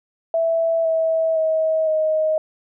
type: tone with pitch steps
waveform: sine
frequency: 659.3 / 648 / 636.8 / 625.9 Hz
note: E5 / E5 / D#5 / D#5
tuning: 0 / -30 / +40 / +10 cents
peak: -16 dBFS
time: 0.34-2.38 s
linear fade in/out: 2 ms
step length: 510 ms
effects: none